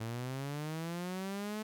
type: linear sweep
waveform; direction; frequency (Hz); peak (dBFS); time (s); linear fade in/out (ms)
sawtooth; up; 110 to 217.2; -33; 0-1.63; 10
effects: none